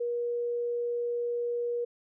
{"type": "tone", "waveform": "sine", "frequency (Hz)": 477.9, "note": "A#4", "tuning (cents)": 43, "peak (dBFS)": -28, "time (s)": [0, 1.85], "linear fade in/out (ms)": 10, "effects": []}